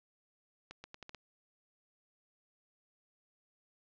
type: accelerating click train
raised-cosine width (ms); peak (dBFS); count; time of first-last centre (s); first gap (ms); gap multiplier
0.2; -29; 6; 0.71-1.147; 130; 0.8
effects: low-pass 5000 Hz 12 dB/octave

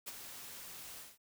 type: noise with ADSR envelope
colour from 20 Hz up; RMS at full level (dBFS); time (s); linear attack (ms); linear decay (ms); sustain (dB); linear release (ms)
white; -41; 0.06-1.18; 19; 29; -8; 190
effects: none

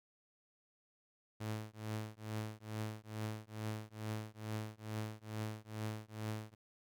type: tone with tremolo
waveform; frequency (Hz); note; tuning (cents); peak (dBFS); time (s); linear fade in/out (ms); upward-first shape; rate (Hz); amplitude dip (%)
sawtooth; 108.3; A2; -27; -33; 1.4-6.55; 10; triangle; 2.3; 100
effects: none

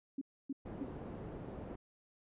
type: tone bursts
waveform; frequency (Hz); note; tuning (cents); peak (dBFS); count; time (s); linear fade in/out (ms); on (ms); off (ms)
sine; 273.4; C#4; -24; -36; 3; 0.18-0.842; 5; 34; 280
type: low-pass noise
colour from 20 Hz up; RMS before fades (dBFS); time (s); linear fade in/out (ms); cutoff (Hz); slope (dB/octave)
white; -46; 0.65-1.76; 10; 400; 12
effects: resampled to 8000 Hz

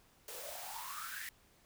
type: noise with high-pass filter sweep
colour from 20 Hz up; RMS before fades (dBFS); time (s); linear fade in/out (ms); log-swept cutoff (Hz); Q
white; -45; 0.28-1.29; 2; 450 to 1900; 9.2
effects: pink hiss -67 dBFS RMS until 1.65 s

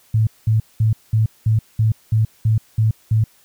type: tone bursts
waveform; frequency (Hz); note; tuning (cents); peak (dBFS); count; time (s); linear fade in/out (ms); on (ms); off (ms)
sine; 110; A2; 0; -12; 10; 0.14-3.24; 5; 130; 200
effects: white hiss -54 dBFS RMS until 3.44 s

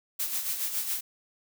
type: noise with tremolo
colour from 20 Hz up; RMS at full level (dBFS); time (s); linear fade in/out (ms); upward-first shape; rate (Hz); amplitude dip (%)
blue; -29; 0.19-1.01; 10; sine; 7.2; 55
effects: none

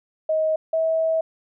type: tone pair in turn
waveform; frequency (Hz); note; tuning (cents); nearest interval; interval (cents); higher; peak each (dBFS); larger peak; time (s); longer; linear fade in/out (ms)
sine; 630 / 646.2; D#5 / E5; +21 / -35; unison; 44; second; -18; neither; 0.29-0.56 / 0.73-1.21; second; 5
effects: none

